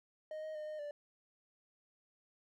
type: tone with pitch steps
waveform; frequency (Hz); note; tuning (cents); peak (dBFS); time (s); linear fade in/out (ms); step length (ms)
triangle; 620 / 625 / 610 / 614 / 586; D#5 / D#5 / D#5 / D#5 / D5; -6 / +8 / -34 / -23 / -4; -39; 0.31-0.91; 2; 120
effects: none